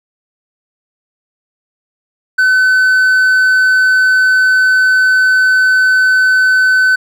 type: tone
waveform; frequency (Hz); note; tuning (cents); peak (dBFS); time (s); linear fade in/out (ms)
triangle; 1515; F#6; +40; -5; 2.38-6.96; 10
effects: none